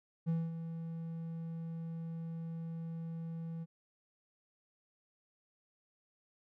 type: tone with ADSR envelope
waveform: triangle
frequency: 164.81 Hz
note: E3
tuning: in tune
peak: -27 dBFS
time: 0.26-3.66 s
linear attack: 29 ms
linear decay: 220 ms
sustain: -10 dB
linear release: 36 ms
effects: none